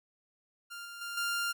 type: tone with level steps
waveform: sawtooth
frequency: 1396.9 Hz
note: F6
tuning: in tune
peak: -38 / -40 / -34 / -27 dBFS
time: 0.7-1.53 s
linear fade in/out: 20 ms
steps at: 0.85 / 1.01 / 1.17 s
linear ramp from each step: 5 ms
effects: none